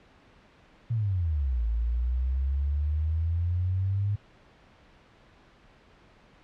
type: exponential two-way sweep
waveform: sine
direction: down then up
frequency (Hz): 120 to 55 to 103.4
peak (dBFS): -24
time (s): 0.9-4.16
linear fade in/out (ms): 10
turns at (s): 1.66
effects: pink hiss -57 dBFS RMS until 6.43 s + low-pass 3000 Hz 12 dB/octave